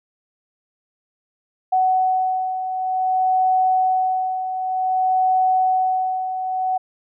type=beating tone pair; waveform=sine; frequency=747 / 747.54 Hz; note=F#5 / F#5; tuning=+16 / +18 cents; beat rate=0.54 Hz; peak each=-24 / -17 dBFS; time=1.72-6.78 s; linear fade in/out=10 ms; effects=none